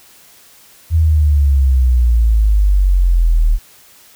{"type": "exponential sweep", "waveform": "sine", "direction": "down", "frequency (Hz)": [82.7, 38], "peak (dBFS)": -8, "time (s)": [0.9, 3.59], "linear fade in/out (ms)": 50, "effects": ["white hiss -45 dBFS RMS until 4.15 s"]}